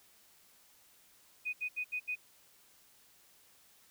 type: tone bursts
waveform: sine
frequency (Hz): 2489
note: D#7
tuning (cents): 0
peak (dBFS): -33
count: 5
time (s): 1.45-2.157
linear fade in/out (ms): 20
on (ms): 83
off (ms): 73
effects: white hiss -64 dBFS RMS until 3.9 s